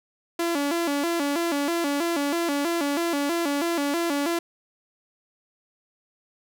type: tone with vibrato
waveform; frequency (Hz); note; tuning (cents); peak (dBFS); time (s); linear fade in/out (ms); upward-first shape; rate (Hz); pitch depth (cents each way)
sawtooth; 311.1; D#4; 0; -19; 0.39-4.39; 5; square; 3.1; 150
effects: none